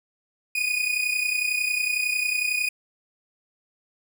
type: tone pair together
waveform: 40% pulse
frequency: 2458 / 2489 Hz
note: D#7 / D#7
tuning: -22 / 0 cents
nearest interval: unison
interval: 22 cents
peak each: -25 dBFS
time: 0.55-2.69 s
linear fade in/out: 5 ms
effects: none